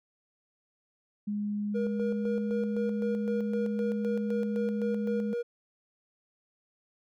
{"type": "tone with pitch glide", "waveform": "sine", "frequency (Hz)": [207, 210], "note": ["G#3", "G#3"], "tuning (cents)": [-5, 19], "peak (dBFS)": -29, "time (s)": [1.27, 5.34], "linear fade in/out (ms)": 10, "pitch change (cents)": 24, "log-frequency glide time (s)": [1.75, 2.46]}
{"type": "tone with tremolo", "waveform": "triangle", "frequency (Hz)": 475.9, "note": "A#4", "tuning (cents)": 36, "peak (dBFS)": -27, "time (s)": [1.74, 5.43], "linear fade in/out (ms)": 20, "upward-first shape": "square", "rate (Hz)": 3.9, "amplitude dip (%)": 55}
{"effects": []}